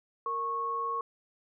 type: tone pair together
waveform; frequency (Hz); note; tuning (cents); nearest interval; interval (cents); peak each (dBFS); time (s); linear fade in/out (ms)
sine; 463.8 / 1100; A#4 / C#6; -9 / -14; octave + minor third; 1495; -39 / -30; 0.26-1.01; 2
effects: none